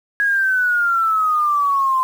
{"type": "exponential sweep", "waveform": "sine", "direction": "down", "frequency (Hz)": [1661.2, 1032], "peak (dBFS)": -14, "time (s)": [0.2, 2.03], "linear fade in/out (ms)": 0, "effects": ["7-bit"]}